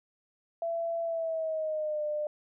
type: tone with pitch glide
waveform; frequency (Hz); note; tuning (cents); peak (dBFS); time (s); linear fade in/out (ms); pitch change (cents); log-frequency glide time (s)
sine; 670 to 600.4; E5 to D5; +28 to +38; -29; 0.62-2.27; 2; -190; 1.03-2.03
effects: none